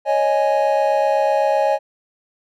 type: chord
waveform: triangle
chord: C# suspended second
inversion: none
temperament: equal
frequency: 554.4 / 622.3 / 830.6 Hz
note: C#5 / D#5 / G#5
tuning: 0 / 0 / 0 cents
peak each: -17 dBFS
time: 0.05-1.79 s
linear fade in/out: 50 ms
effects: none

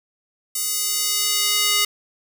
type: tone with high-pass filter sweep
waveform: square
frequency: 415.3 Hz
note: G#4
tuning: in tune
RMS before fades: -21 dBFS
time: 0.55-1.85 s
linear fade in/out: 5 ms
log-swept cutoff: 7700 to 2500 Hz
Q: 0.89
effects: none

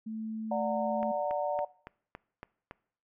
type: tone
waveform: sine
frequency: 220 Hz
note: A3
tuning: in tune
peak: -35 dBFS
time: 0.06-1.12 s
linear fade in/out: 10 ms
type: chord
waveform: sine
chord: D augmented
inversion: none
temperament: just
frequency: 587.3 / 734.2 / 917.7 Hz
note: D5 / F#5 / A#5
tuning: 0 / -14 / -27 cents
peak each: -31 / -33 / -36 dBFS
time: 0.51-1.65 s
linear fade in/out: 5 ms
type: click train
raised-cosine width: 0.5 ms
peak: -27 dBFS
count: 7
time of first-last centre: 1.03-2.711 s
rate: 3.57 Hz
effects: noise-tail reverb RT60 0.6 s tail -22 dB re dry

